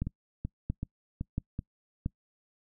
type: two click trains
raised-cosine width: 5 ms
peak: -18 / -21 dBFS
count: 4 / 5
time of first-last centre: 0.02-2.061 / 0.07-1.591 s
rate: 1.47 / 2.63 Hz
effects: noise-tail reverb RT60 0.1 s tail -25 dB re dry